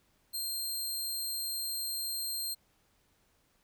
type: tone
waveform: 15% pulse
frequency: 4183 Hz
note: C8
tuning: 1 cent flat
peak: -27 dBFS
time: 0.33-2.55 s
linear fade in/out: 20 ms
effects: pink hiss -71 dBFS RMS until 3.63 s